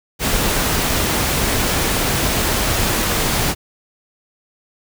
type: noise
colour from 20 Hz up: pink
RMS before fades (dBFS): -18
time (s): 0.19-3.55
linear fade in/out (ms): 50
effects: none